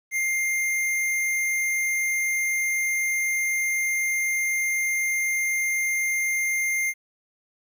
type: tone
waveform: square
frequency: 2108 Hz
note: C7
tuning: 12 cents sharp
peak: -23 dBFS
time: 0.11-6.94 s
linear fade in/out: 50 ms
effects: 10-bit